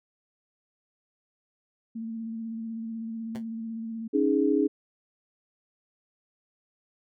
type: tone with vibrato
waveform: sine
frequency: 225.7 Hz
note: A3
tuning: 44 cents sharp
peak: -32 dBFS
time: 1.95-4.08 s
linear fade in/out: 10 ms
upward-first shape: square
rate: 16 Hz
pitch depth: 19 cents each way
type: tone with exponential decay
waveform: 10% pulse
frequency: 127.1 Hz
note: C3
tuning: 50 cents flat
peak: -28 dBFS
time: 3.35-3.44 s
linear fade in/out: 2 ms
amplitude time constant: 19 ms
type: chord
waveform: sine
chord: C# suspended second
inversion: none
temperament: equal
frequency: 277.2 / 311.1 / 415.3 Hz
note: C#4 / D#4 / G#4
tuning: 0 / 0 / 0 cents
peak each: -25 dBFS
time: 4.13-4.68 s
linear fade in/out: 20 ms
effects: none